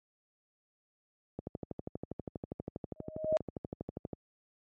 click train, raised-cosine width 2 ms, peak -24 dBFS, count 35, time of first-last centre 1.39-4.132 s, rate 12.4 Hz
sine tone with exponential growth, 625 Hz, D#5, 8 cents sharp, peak -22 dBFS, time 2.96-3.37 s, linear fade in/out 0 ms, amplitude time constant 88 ms
effects high-pass 80 Hz 12 dB/octave + MP3 32 kbps

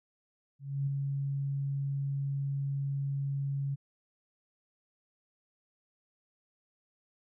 sine tone with ADSR envelope, 139 Hz, C#3, 5 cents sharp, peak -27 dBFS, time 0.59-3.76 s, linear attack 280 ms, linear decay 8 ms, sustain -3 dB, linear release 23 ms, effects none

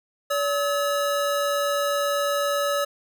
square tone pair together, 571 / 1283 Hz, D5 / E6, -49 / -47 cents, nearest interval octave + major second, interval 1402 cents, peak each -24 / -27 dBFS, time 0.3-2.85 s, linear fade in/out 10 ms, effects none

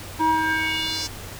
square tone with band-pass filter sweep, 317.9 Hz, D#4, 37 cents sharp, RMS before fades -23 dBFS, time 0.19-1.08 s, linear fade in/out 20 ms, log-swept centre 760 to 5800 Hz, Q 3, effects added 95 Hz sine -40 dBFS peak until 1.39 s + pink hiss -38 dBFS RMS until 1.39 s

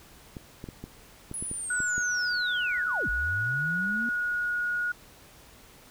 clicks, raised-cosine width 3 ms, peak -25 dBFS, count 9, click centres 0.368 / 0.641 / 0.688 / 0.84 / 1.314 / 1.425 / 1.514 / 1.803 / 1.98 s
sine linear two-way sweep, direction down then up, 10548 to 46.25 to 240.7 Hz, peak -32 dBFS, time 1.34-4.09 s, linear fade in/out 0 ms, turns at 3.09 s
sine tone with pitch glide, 1462 to 1446.9 Hz, F#6 to F#6, -21 to -39 cents, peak -26 dBFS, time 1.7-4.92 s, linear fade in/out 5 ms, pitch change -18 cents, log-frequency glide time 2.85-4.62 s
effects pink hiss -53 dBFS RMS until 5.9 s

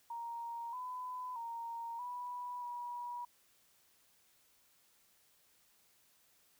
sine tone with pitch steps, 934 / 1004 / 928 / 982 / 967 Hz, A#5 / B5 / A#5 / B5 / B5, +3 / +28 / -8 / -10 / -37 cents, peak -40 dBFS, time 0.1-3.25 s, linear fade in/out 5 ms, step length 630 ms, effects white hiss -70 dBFS RMS until 6.59 s

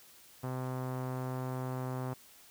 sawtooth tone with low-pass filter, 128.6 Hz, C3, 30 cents flat, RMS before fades -37 dBFS, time 0.43-2.14 s, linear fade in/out 10 ms, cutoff 1100 Hz, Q 1.5, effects white hiss -58 dBFS RMS until 2.5 s

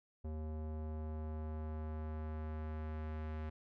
square tone with low-pass filter sweep, 77.78 Hz, D#2, in tune, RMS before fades -42 dBFS, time 0.24-3.5 s, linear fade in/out 10 ms, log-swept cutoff 610 to 2100 Hz, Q 0.89, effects none

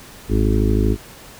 harmonic tone, 52.9 Hz, G#1, 33 cents sharp, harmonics 1 / 2 / 4 / 5 / 6 / 7 / 8, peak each -17 / -20 / -23 / -24 / -25 / -25 / -26 dBFS, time 0.28-0.97 s, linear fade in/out 50 ms, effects pink hiss -41 dBFS RMS until 1.39 s

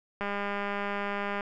click train, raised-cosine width 0.5 ms, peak -18 dBFS, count 243, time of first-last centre 0.21-1.408 s, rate 202 Hz, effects none

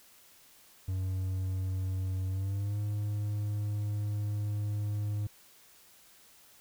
triangle tone with pitch glide, 93.8 to 104.08 Hz, F#2 to G#2, +24 to +4 cents, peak -28 dBFS, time 0.88-5.27 s, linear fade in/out 5 ms, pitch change +180 cents, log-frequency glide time 2.28-2.79 s, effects white hiss -59 dBFS RMS until 6.6 s

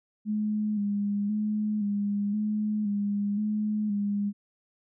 sine tone with vibrato, 207.7 Hz, G#3, in tune, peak -25 dBFS, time 0.25-4.33 s, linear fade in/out 50 ms, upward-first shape square, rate 0.96 Hz, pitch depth 36 cents each way, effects none

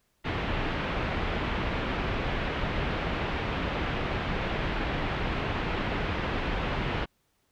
pink low-pass noise, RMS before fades -30 dBFS, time 0.24-7.06 s, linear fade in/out 20 ms, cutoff 3100 Hz, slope 24 dB/octave, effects pink hiss -72 dBFS RMS until 7.51 s

